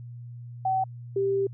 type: tone pair in turn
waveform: sine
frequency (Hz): 760 / 392.7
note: F#5 / G4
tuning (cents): +46 / +3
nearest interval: major seventh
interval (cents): 1143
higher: first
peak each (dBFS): -22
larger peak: neither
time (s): 0.65-0.84 / 1.16-1.47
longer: second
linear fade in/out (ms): 5
effects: added 120 Hz sine -38 dBFS peak until 1.53 s